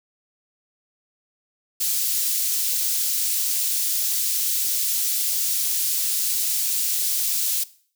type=high-pass noise; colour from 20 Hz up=white; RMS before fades=-23 dBFS; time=1.8-7.64 s; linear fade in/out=10 ms; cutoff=4500 Hz; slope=12 dB/octave; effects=noise-tail reverb RT60 0.5 s tail -19 dB re dry